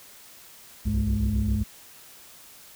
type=tone cluster; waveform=sine; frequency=60.9 / 68.4 / 99.8 / 211 Hz; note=B1 / C#2 / G2 / G#3; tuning=-24 / -23 / +32 / +28 cents; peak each=-26 dBFS; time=0.85-1.64 s; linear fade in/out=20 ms; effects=tanh soft clip ceiling -16 dBFS + white hiss -49 dBFS RMS until 2.75 s